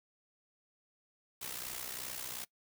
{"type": "noise with amplitude modulation", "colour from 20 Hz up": "white", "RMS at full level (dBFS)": -39, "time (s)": [1.41, 2.45], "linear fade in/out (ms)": 10, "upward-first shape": "sine", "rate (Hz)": 62.7, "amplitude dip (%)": 70, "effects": ["noise-tail reverb RT60 0.1 s tail -22 dB re dry"]}